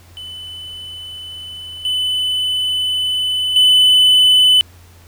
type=tone with level steps; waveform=triangle; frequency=3008 Hz; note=F#7; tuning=28 cents sharp; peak=-27 / -14 / -6 dBFS; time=0.17-4.61 s; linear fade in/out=0 ms; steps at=1.85 / 3.56 s; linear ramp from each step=2 ms; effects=added 87 Hz sine -42 dBFS peak until 5.07 s + pink hiss -48 dBFS RMS until 5.07 s